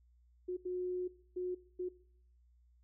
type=tone bursts at uneven times; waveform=sine; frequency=362.8 Hz; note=F#4; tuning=34 cents flat; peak=-35 dBFS; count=4; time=0.48-0.57 / 0.65-1.08 / 1.36-1.55 / 1.79-1.89 s; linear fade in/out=10 ms; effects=noise-tail reverb RT60 0.6 s tail -19 dB re dry + added 60 Hz sine -64 dBFS peak until 2.83 s